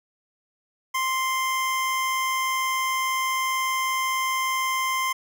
25% pulse tone, 1046.5 Hz, C6, in tune, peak -19 dBFS, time 0.94-5.13 s, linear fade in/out 10 ms, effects none

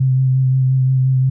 sine tone with vibrato, 130.81 Hz, C3, in tune, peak -11 dBFS, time 0-1.3 s, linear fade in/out 10 ms, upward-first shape sine, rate 5.7 Hz, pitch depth 19 cents each way, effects none

